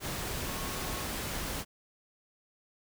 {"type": "tone in noise", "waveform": "sine", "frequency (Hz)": 1093, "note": "C#6", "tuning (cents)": -25, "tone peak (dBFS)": -46, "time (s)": [0.43, 1.08], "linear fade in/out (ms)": 50, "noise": "pink", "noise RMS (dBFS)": -36, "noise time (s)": [0, 1.65], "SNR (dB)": -13, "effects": []}